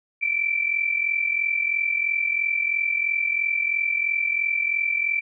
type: tone pair together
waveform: sine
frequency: 2303 / 2346 Hz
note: D7 / D7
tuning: -34 / -2 cents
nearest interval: unison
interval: 32 cents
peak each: -26 / -22 dBFS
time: 0.21-5.21 s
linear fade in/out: 20 ms
effects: none